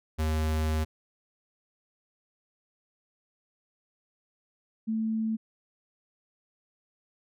square / sine tone pair in turn, 78.2 / 221.2 Hz, D#2 / A3, +9 / +9 cents, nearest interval octave + tritone, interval 1800 cents, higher second, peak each -26 dBFS, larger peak neither, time 0.18-0.85 / 4.87-5.37 s, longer first, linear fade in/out 20 ms, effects none

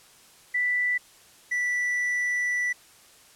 sine / triangle tone pair in turn, 1975.5 / 1966.5 Hz, B6 / B6, 0 / -8 cents, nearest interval unison, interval 8 cents, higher first, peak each -22 dBFS, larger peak neither, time 0.54-0.98 / 1.51-2.73 s, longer second, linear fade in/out 10 ms, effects white hiss -54 dBFS RMS until 3.35 s + low-pass 11000 Hz 12 dB/octave

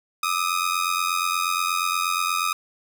sawtooth ring-modulated tone, 1244.5 Hz, D#6, in tune, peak -15 dBFS, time 0.23-2.53 s, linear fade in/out 2 ms, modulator 44.2 Hz, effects none

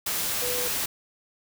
sine tone in noise, 493.9 Hz, B4, in tune, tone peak -31 dBFS, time 0.42-0.68 s, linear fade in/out 5 ms, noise white, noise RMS -28 dBFS, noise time 0.06-0.86 s, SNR -6 dB, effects none

